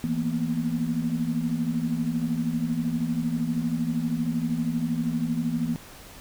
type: tone cluster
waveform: sine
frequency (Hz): 164.3 / 230.1 / 242.8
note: E3 / A#3 / B3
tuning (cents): -5 / -22 / -29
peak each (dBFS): -29 / -29 / -27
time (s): 0.04-5.76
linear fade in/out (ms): 0
effects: pink hiss -46 dBFS RMS until 6.2 s